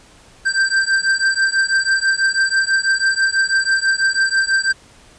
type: beating tone pair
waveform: square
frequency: 1567 / 1573.1 Hz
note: G6 / G6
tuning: -1 / +6 cents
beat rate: 6.1 Hz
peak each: -18 dBFS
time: 0.45-4.73 s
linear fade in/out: 20 ms
effects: pink hiss -47 dBFS RMS until 5.18 s + resampled to 22050 Hz